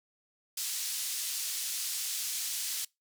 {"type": "band-pass noise", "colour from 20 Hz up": "pink", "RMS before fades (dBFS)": -35, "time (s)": [0.57, 2.85], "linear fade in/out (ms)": 5, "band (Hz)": [4800, 14000], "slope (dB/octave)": 12, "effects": ["noise-tail reverb RT60 0.2 s tail -24 dB re dry"]}